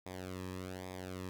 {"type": "tone with flanger", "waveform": "sawtooth", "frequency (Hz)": 92.5, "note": "F#2", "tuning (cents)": 0, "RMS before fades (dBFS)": -44, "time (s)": [0.06, 1.29], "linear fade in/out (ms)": 0, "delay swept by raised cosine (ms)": [0.69, 1.41], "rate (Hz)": 1.2, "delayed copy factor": -0.8, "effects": []}